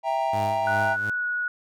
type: chord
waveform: triangle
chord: E diminished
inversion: none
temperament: equal with one note detuned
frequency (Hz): 659.3 / 789.4 / 932.3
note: E5 / G5 / Bb5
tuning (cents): 0 / +12 / 0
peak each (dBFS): -25 / -24 / -26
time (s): 0.03-0.97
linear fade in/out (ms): 50
type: tone with tremolo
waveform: sawtooth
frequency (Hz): 103.83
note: G#2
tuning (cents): 0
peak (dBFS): -25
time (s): 0.33-1.1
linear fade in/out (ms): 5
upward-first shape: sine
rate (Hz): 2.7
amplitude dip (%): 75
type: tone with pitch glide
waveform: sine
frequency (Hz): 1472 to 1461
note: F#6 to F#6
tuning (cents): -9 to -22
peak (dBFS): -24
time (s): 0.67-1.48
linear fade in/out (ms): 2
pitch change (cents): -13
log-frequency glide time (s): 1.14-1.26
effects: none